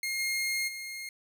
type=tone with level steps; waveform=sawtooth; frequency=2135 Hz; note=C7; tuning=34 cents sharp; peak=-27 / -25 / -34 dBFS; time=0.03-1.09 s; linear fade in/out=2 ms; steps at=0.18 / 0.67 s; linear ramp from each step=20 ms; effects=none